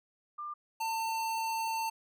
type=tone pair in turn; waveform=sine / square; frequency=1195 / 898.3 Hz; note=D6 / A5; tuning=+30 / +36 cents; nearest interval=perfect fourth; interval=494 cents; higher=first; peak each=-37 / -32 dBFS; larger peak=second; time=0.38-0.54 / 0.8-1.9 s; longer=second; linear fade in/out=10 ms; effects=none